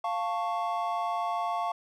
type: chord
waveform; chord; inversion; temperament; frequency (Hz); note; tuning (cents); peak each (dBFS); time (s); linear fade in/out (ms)
triangle; F augmented; none; equal with one note detuned; 698.5 / 886.1 / 1108.7; F5 / A5 / C#6; 0 / +12 / 0; -29 / -32 / -31; 0.04-1.72; 5
effects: none